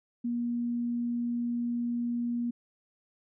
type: tone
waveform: sine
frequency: 238.5 Hz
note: A#3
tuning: 40 cents sharp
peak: -28 dBFS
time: 0.24-2.51 s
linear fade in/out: 10 ms
effects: none